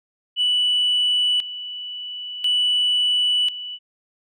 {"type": "tone with tremolo", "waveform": "sine", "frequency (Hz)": 2963, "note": "F#7", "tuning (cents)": 2, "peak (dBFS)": -15, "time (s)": [0.36, 3.79], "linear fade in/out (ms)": 50, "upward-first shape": "square", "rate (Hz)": 0.48, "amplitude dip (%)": 80, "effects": ["tanh soft clip ceiling -13 dBFS"]}